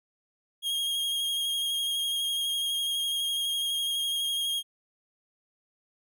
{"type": "tone with vibrato", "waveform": "45% pulse", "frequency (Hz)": 3256, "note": "G#7", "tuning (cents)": -35, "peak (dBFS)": -27, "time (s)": [0.62, 4.63], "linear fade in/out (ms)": 50, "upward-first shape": "square", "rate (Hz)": 12, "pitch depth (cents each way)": 16, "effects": []}